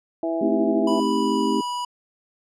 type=harmonic tone; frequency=164.81 Hz; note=E3; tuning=in tune; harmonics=2 / 3 / 4 / 5; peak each=-25 / -35 / -25 / -35 dBFS; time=0.23-1 s; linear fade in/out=2 ms
type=chord; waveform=sine; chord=A half-diminished seventh; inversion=none; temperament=just; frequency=220 / 264 / 316.8 / 396 Hz; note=A3 / C4 / Eb4 / G4; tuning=0 / +16 / +31 / +18 cents; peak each=-25 dBFS; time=0.41-1.61 s; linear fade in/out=5 ms
type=tone with pitch glide; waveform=square; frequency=987.8 to 978.1 Hz; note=B5 to B5; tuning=0 to -17 cents; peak=-26 dBFS; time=0.87-1.85 s; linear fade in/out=5 ms; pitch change=-17 cents; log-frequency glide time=1.04-1.49 s
effects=low-pass 8000 Hz 12 dB/octave